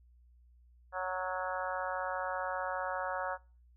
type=harmonic tone with a mistuned harmonic; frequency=185 Hz; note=F#3; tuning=in tune; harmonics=3 / 4 / 5 / 6 / 7 / 8 / 9; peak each=-39 / -40 / -41 / -42 / -42 / -43 / -44 dBFS; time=0.92-3.38 s; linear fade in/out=50 ms; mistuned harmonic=8; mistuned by=-25 cents; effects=noise-tail reverb RT60 0.4 s tail -24 dB re dry + added 60 Hz sine -59 dBFS peak until 3.76 s